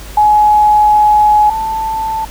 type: tone pair in turn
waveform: sine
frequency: 843 / 883.3 Hz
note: G#5 / A5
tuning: +26 / +6 cents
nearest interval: minor second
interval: 80 cents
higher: second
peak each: -5 / -14 dBFS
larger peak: first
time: 0.17-1.5 / 1.5-2.25 s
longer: first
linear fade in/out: 5 ms
effects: added 50 Hz sine -29 dBFS peak until 2.3 s + pink hiss -33 dBFS RMS until 2.3 s